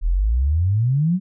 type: exponential sweep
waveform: sine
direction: up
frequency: 37.77 to 193.6 Hz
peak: -15 dBFS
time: 0.01-1.2 s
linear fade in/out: 50 ms
effects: none